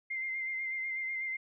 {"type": "tone with vibrato", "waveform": "sine", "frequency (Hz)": 2093, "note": "C7", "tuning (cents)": 0, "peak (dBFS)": -33, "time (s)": [0.1, 1.37], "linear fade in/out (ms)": 10, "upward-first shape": "sine", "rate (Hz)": 8.1, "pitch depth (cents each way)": 26, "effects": []}